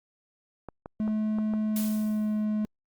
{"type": "clicks", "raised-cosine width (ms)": 1, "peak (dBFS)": -24, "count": 5, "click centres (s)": [0.687, 0.859, 1.078, 1.386, 1.537]}
{"type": "tone with pitch glide", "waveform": "triangle", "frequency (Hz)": [215.2, 213], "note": ["A3", "G#3"], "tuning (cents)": [-38, 44], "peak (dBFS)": -23, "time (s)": [1, 2.65], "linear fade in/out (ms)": 0, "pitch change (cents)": -18, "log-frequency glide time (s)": [1.67, 2.3]}
{"type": "noise with exponential decay", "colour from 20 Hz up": "blue", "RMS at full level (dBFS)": -33, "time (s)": [1.76, 2.45], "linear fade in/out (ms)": 2, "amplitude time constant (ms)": 150}
{"effects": ["Opus 48 kbps"]}